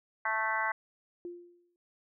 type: harmonic tone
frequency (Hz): 220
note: A3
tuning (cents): 0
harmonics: 3 / 4 / 5 / 6 / 7 / 8 / 9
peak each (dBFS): -41 / -34 / -35 / -42 / -34 / -41 / -35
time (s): 0.25-0.72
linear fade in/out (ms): 5
type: tone with exponential decay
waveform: sine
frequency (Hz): 349.2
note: F4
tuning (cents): 0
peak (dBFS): -36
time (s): 1.25-1.76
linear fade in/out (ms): 1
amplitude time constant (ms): 110
effects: none